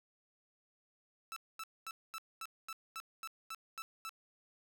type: tone bursts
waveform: sawtooth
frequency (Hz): 1318.5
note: E6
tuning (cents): 0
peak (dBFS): -38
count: 11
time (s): 1.32-4.093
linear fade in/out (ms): 0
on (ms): 43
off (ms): 230
effects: none